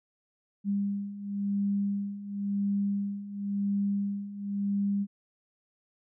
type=beating tone pair; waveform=sine; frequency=200 / 200.95 Hz; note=G3 / G3; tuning=+35 / +43 cents; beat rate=0.95 Hz; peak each=-33 / -29 dBFS; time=0.64-5.07 s; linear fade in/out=50 ms; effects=none